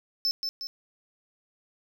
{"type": "tone with echo", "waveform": "triangle", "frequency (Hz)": 5274, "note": "E8", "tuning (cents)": 0, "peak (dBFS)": -22, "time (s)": [0.25, 0.31], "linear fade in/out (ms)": 0, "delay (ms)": 180, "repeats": 2, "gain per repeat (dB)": -5, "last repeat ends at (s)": 0.67, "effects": []}